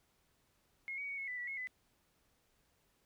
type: tone with pitch steps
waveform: sine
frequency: 2158 / 2257 / 2235 / 2185 / 1991 / 1950 / 2173 / 2008 Hz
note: C#7 / C#7 / C#7 / C#7 / B6 / B6 / C#7 / B6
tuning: -47 / +31 / +14 / -26 / +14 / -23 / -35 / +28 cents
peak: -39 dBFS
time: 0.88-1.672 s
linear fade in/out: 0 ms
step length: 99 ms
effects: pink hiss -75 dBFS RMS until 3.05 s